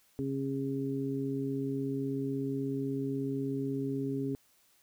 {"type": "harmonic tone", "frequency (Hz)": 136.3, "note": "C#3", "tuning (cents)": -29, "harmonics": [1, 2, 3], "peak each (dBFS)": [-37, -33, -37], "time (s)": [0.19, 4.35], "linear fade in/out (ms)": 0, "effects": ["white hiss -67 dBFS RMS until 4.82 s"]}